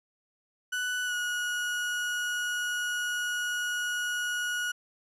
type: tone with pitch glide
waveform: 35% pulse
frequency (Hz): 1487 to 1453.9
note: F#6 to F#6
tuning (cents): +8 to -31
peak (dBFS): -27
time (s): 0.72-4.72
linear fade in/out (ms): 10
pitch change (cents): -39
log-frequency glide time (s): 1.05-1.14
effects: low-pass 12000 Hz 12 dB/octave